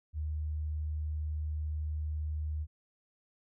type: tone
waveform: sine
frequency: 76.5 Hz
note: D#2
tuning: 29 cents flat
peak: -32 dBFS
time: 0.13-2.67 s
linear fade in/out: 50 ms
effects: none